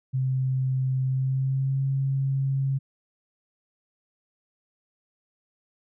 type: tone with pitch glide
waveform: sine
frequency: 130.81 to 135.66 Hz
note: C3 to C#3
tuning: 0 to -37 cents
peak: -22 dBFS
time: 0.13-2.79 s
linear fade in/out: 20 ms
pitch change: +63 cents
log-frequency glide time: 1.05-1.83 s
effects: none